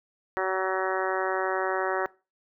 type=harmonic tone; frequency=188.6 Hz; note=F#3; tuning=33 cents sharp; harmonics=2 / 3 / 4 / 5 / 6 / 7 / 8 / 9 / 10; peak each=-30 / -32 / -33 / -34 / -35 / -35 / -36 / -37 / -37 dBFS; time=0.37-2.06 s; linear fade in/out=0 ms; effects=noise-tail reverb RT60 0.3 s tail -21 dB re dry